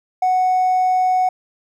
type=tone with hard clipping; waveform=triangle; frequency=740 Hz; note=F#5; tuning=in tune; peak=-13 dBFS; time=0.22-1.29 s; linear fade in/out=5 ms; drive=2 dB; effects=none